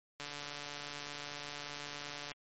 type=click train; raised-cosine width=0.2 ms; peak=-25 dBFS; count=308; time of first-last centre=0.2-2.317 s; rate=145 Hz; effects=MP3 32 kbps